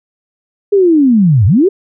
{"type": "linear two-way sweep", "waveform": "sine", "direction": "down then up", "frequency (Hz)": [415.3, 87.7, 415.3], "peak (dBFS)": -5, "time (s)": [0.72, 1.69], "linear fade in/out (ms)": 10, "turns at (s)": 1.46, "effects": []}